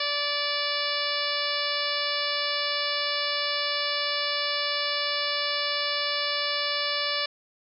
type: harmonic tone with a mistuned harmonic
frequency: 581 Hz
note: D5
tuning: 19 cents flat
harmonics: 1 / 2 / 3 / 4 / 5 / 6 / 7 / 8 / 9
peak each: -34 / -34 / -34 / -34 / -34 / -34 / -34 / -34 / -34 dBFS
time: 0-7.26 s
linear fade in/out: 5 ms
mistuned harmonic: 8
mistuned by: -26 cents
effects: none

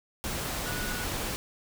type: tone in noise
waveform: sine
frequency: 1467 Hz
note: F#6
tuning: 15 cents flat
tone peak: -38 dBFS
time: 0.66-1.04 s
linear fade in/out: 0 ms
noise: pink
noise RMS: -33 dBFS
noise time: 0.24-1.36 s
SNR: -8 dB
effects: none

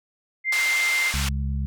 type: tone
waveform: sine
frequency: 2093 Hz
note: C7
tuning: in tune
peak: -20 dBFS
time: 0.44-1.13 s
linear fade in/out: 50 ms
type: band-pass noise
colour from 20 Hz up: pink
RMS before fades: -29 dBFS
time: 0.52-1.29 s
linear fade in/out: 5 ms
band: 1400 to 9100 Hz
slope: 12 dB/octave
type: harmonic tone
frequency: 68.7 Hz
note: C#2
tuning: 15 cents flat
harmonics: 1 / 2 / 3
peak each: -24 / -30 / -34 dBFS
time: 1.14-1.66 s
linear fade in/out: 0 ms
effects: none

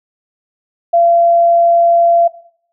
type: tone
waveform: sine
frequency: 683 Hz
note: F5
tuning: 39 cents flat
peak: -7 dBFS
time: 0.93-2.28 s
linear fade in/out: 10 ms
effects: noise-tail reverb RT60 0.6 s tail -17 dB re dry

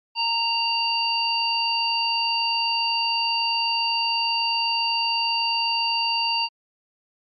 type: harmonic tone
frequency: 927 Hz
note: A#5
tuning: 10 cents flat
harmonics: 1 / 3 / 5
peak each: -25 / -25 / -24 dBFS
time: 0.15-6.49 s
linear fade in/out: 50 ms
effects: MP3 48 kbps

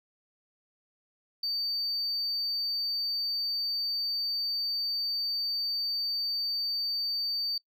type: tone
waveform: sine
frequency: 4600 Hz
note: D8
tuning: 37 cents flat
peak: -26 dBFS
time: 1.43-7.58 s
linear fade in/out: 5 ms
effects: noise-tail reverb RT60 0.1 s tail -24 dB re dry + tanh soft clip ceiling -27 dBFS

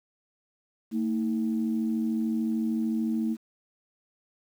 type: tone pair together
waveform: sine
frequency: 225.7 / 319.2 Hz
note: A3 / D#4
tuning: +44 / +44 cents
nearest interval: tritone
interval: 600 cents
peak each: -25 / -31 dBFS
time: 0.91-3.37 s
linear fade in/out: 50 ms
effects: tanh soft clip ceiling -17 dBFS + 9-bit

